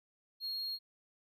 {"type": "tone", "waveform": "triangle", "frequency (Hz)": 4271, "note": "C8", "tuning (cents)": 35, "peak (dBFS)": -35, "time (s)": [0.4, 0.79], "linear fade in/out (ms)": 50, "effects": []}